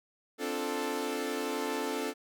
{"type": "chord", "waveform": "sawtooth", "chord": "D minor seventh", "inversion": "third", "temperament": "equal", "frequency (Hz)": [261.6, 293.7, 349.2, 440], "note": ["C4", "D4", "F4", "A4"], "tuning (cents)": [0, 0, 0, 0], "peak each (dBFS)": [-34, -34, -36, -31], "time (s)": [0.38, 2.14], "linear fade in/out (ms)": 50, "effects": []}